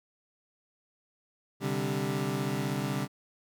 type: chord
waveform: 25% pulse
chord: C suspended second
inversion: none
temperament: equal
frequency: 130.81 / 146.83 / 196 Hz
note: C3 / D3 / G3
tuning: 0 / 0 / 0 cents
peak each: -30 dBFS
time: 1.6-3.08 s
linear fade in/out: 50 ms
effects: none